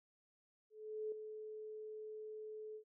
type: tone with ADSR envelope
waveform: sine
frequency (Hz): 431.1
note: A4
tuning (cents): -35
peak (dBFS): -38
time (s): 0.7-2.84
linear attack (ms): 420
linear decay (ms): 3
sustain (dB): -8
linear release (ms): 86
effects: none